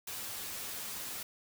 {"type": "noise with comb filter", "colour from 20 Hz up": "white", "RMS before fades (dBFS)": -41, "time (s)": [0.07, 1.23], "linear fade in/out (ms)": 5, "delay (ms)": 9.5, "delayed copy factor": 0.5, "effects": []}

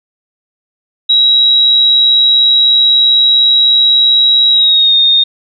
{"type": "tone with pitch glide", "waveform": "sine", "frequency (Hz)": [3859, 3683], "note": ["B7", "A#7"], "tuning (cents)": [-41, -22], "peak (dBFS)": -5, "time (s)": [1.09, 5.24], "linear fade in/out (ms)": 10, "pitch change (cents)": -81, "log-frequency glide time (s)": [4.51, 4.95], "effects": []}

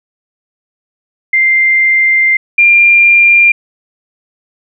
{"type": "tone pair in turn", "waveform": "sine", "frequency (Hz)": [2093, 2392], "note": ["C7", "D7"], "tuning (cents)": [0, 31], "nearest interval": "major second", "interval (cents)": 231, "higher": "second", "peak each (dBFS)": [-6, -3], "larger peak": "second", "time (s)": [[1.33, 2.37], [2.58, 3.52]], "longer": "first", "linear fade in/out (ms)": 5, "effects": []}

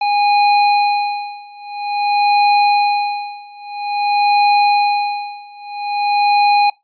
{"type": "tone with tremolo", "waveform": "square", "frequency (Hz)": 821, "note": "G#5", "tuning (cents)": -20, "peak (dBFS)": -10, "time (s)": [0.01, 6.7], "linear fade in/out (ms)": 5, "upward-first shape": "sine", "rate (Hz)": 0.5, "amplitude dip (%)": 95, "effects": ["noise-tail reverb RT60 0.2 s tail -23 dB re dry", "resampled to 11025 Hz"]}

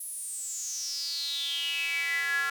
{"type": "tone with high-pass filter sweep", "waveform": "square", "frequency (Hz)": 153, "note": "D#3", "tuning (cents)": -29, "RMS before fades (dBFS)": -32, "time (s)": [0, 2.5], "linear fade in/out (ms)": 5, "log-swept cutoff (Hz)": [11000, 1500], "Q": 9.2, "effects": []}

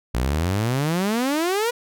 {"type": "exponential sweep", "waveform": "sawtooth", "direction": "up", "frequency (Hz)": [56.6, 492.4], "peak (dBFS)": -16, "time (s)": [0.14, 1.71], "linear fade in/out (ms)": 10, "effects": []}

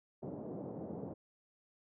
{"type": "band-pass noise", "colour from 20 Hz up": "pink", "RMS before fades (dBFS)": -44, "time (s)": [0.22, 1.14], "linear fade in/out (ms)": 10, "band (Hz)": [130, 640], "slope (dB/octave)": 24, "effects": []}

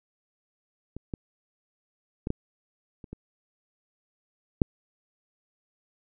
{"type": "clicks", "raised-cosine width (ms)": 3, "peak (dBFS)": [-24, -19, -17, -14, -30, -25, -6], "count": 7, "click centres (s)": [0.966, 1.138, 2.271, 2.304, 3.042, 3.13, 4.618], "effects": []}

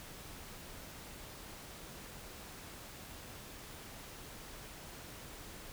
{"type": "silence", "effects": ["pink hiss -50 dBFS RMS until 5.72 s"]}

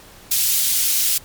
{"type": "high-pass noise", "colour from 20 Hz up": "white", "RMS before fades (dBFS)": -18, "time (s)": [0.31, 1.18], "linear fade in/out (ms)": 5, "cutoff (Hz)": 3500, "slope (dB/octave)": 12, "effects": ["pink hiss -44 dBFS RMS until 1.24 s", "MP3 96 kbps"]}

